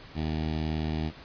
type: tone with notch filter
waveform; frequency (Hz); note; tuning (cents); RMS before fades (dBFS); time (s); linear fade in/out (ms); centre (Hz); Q
15% pulse; 78.2; D#2; +9; -30; 0.14-1.12; 50; 1300; 1
effects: pink hiss -48 dBFS RMS until 1.24 s + resampled to 11025 Hz